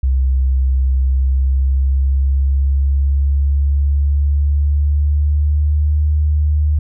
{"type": "tone with pitch glide", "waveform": "sine", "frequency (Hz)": [65.6, 74.92], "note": ["C2", "D2"], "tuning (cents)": [5, 35], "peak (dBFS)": -11, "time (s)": [0.03, 6.79], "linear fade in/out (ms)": 5, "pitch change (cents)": 230, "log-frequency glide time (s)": [1, 5.97], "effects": []}